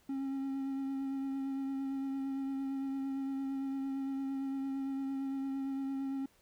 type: tone with vibrato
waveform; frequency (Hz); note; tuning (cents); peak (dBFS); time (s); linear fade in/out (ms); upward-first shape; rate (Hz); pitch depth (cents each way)
triangle; 271; C#4; -39; -32; 0.09-6.26; 5; triangle; 8.8; 21
effects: pink hiss -68 dBFS RMS until 6.41 s